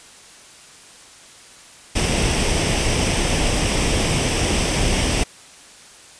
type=noise with comb filter; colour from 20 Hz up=pink; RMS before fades=-19 dBFS; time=1.95-5.24 s; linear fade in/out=10 ms; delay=0.36 ms; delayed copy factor=+0.5; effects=white hiss -44 dBFS RMS until 6.19 s + resampled to 22050 Hz